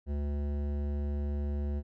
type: tone with hard clipping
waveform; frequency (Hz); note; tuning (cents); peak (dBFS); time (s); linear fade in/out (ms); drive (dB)
triangle; 72.2; D2; -29; -32; 0.06-1.83; 50; 18
effects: none